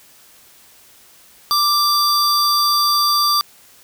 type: tone pair together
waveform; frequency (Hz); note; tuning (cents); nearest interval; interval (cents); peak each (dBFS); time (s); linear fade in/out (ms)
square; 1178 / 4712; D6 / D8; +5 / +5; 2 octaves; 2400; -17; 1.51-3.41; 0
effects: white hiss -48 dBFS RMS until 3.83 s